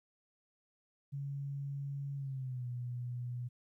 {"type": "tone with pitch glide", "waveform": "sine", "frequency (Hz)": [140, 122.58], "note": ["C#3", "B2"], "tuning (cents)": [18, -13], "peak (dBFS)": -37, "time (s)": [1.12, 3.49], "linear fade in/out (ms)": 20, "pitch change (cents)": -231, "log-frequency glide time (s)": [2.16, 2.67], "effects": ["13-bit"]}